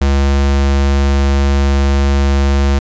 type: tone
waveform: square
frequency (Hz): 69.3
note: C#2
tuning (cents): 0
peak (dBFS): -10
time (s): 0.01-2.79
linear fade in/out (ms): 5
effects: resampled to 16000 Hz